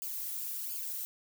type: noise with flanger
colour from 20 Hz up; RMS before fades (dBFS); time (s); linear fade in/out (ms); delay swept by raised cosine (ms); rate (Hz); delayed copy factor
violet; -38; 0.02-1.05; 0; 0.51 to 2.71; 1.4; -0.8
effects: none